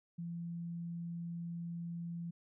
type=tone; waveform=sine; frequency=170 Hz; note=F3; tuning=46 cents flat; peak=-39 dBFS; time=0.18-2.31 s; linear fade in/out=10 ms; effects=none